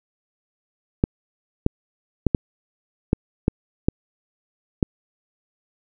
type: clicks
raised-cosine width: 3 ms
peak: -3 dBFS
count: 8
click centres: 1.039 / 1.664 / 2.267 / 2.348 / 3.131 / 3.481 / 3.885 / 4.828 s
effects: none